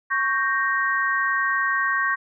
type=chord; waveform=sine; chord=G diminished; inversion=second; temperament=equal; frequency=1108.7 / 1568 / 1864.7 Hz; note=Db6 / G6 / Bb6; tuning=0 / 0 / 0 cents; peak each=-24 dBFS; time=0.1-2.16 s; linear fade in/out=20 ms; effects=none